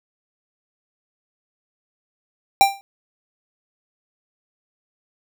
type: tone with exponential decay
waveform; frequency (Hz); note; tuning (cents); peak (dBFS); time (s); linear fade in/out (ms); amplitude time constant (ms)
square; 790; G5; +13; -7; 2.61-2.81; 0; 42
effects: none